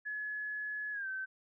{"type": "tone with pitch glide", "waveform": "sine", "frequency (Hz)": [1700, 1541], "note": ["G#6", "G6"], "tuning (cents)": [40, -30], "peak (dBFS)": -36, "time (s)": [0.05, 1.26], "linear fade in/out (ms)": 20, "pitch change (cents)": -170, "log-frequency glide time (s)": [0.92, 1.08], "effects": []}